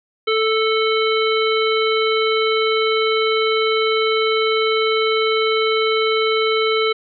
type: harmonic tone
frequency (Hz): 440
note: A4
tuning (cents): 0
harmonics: 1 / 3 / 5 / 7 / 9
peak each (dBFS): -17 / -22 / -24 / -25 / -27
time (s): 0.27-6.93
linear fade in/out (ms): 10
effects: none